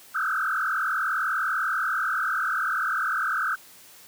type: tone with frequency modulation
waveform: sine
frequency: 1415 Hz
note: F6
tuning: 22 cents sharp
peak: -23 dBFS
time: 0.14-3.56 s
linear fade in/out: 20 ms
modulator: 40.2 Hz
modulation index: 4.1
effects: white hiss -50 dBFS RMS until 4.07 s + high-pass 80 Hz 12 dB/octave